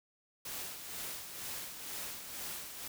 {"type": "noise with tremolo", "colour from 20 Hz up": "white", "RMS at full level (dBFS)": -41, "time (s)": [0.45, 2.88], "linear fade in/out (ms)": 5, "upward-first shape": "sine", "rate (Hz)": 2.1, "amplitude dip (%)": 50, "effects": []}